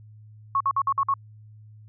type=tone bursts; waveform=sine; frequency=1100 Hz; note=C#6; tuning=14 cents flat; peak=-19 dBFS; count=6; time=0.55-1.139 s; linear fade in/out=2 ms; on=54 ms; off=53 ms; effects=added 107 Hz sine -45 dBFS peak until 1.88 s